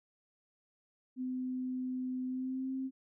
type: tone with pitch glide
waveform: sine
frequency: 255.3 to 263.8 Hz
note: C4 to C4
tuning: -42 to +14 cents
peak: -34 dBFS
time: 1.16-2.91 s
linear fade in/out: 50 ms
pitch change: +56 cents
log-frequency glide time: 2.26-2.72 s
effects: none